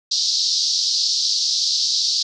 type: band-pass noise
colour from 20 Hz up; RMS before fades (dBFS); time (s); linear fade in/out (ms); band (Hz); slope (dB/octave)
white; -20; 0.11-2.23; 10; 4000 to 5500; 48
effects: none